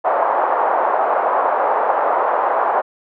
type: band-pass noise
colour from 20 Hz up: pink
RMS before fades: -17 dBFS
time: 0.04-2.82 s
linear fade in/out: 20 ms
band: 590 to 1100 Hz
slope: 24 dB/octave
effects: none